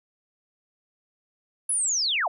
sine linear sweep, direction down, 10610 to 570 Hz, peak -22 dBFS, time 1.69-2.28 s, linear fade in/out 5 ms, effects none

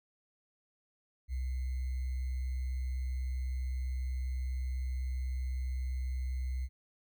sine tone with sample-and-hold, 63.9 Hz, C2, 40 cents flat, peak -32 dBFS, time 1.28-6.69 s, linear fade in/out 50 ms, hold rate 2100 Hz, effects none

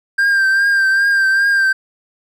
triangle tone with vibrato, 1587 Hz, G6, 21 cents sharp, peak -9 dBFS, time 0.18-1.73 s, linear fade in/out 10 ms, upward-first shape triangle, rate 2.5 Hz, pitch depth 42 cents each way, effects none

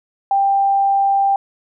sine tone, 790 Hz, G5, 13 cents sharp, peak -12 dBFS, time 0.31-1.36 s, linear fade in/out 2 ms, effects none

